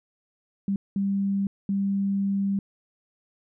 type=tone bursts at uneven times; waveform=sine; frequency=197.5 Hz; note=G3; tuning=13 cents sharp; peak=-22 dBFS; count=3; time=0.68-0.76 / 0.96-1.47 / 1.69-2.59 s; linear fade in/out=2 ms; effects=none